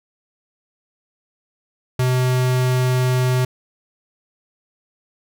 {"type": "tone", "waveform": "square", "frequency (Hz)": 127.2, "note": "C3", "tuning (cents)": -48, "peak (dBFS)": -16, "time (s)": [1.99, 3.45], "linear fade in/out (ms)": 5, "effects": []}